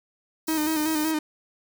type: band-stop noise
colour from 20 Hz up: white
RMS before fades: -34 dBFS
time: 0.47-1.12 s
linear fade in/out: 10 ms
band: 160 to 3900 Hz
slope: 96 dB/octave
type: tone with vibrato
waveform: 45% pulse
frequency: 311.1 Hz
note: D#4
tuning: in tune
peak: -23 dBFS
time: 0.48-1.19 s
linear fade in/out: 5 ms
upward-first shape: square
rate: 5.3 Hz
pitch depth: 37 cents each way
effects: none